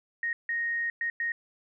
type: tone bursts at uneven times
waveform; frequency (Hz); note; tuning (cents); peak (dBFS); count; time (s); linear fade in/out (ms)
sine; 1864.7; A#6; 0; -27; 4; 0.23-0.33 / 0.49-0.9 / 1.01-1.1 / 1.2-1.32; 2
effects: none